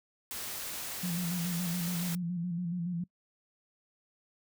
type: noise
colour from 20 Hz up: white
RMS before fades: -39 dBFS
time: 0.31-2.15 s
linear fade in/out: 0 ms
type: tone with vibrato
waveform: sine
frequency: 174.2 Hz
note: F3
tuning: 4 cents flat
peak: -31 dBFS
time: 1.03-3.04 s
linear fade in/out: 5 ms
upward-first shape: square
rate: 7.1 Hz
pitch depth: 51 cents each way
effects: noise-tail reverb RT60 0.1 s tail -24 dB re dry